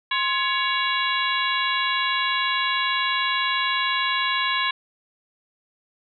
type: harmonic tone with a mistuned harmonic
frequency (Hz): 560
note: C#5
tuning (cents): +18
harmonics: 2 / 3 / 4 / 5 / 6 / 7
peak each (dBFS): -25 / -27 / -28 / -29 / -30 / -30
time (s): 0.11-4.71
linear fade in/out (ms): 5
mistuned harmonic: 2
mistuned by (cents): -110
effects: none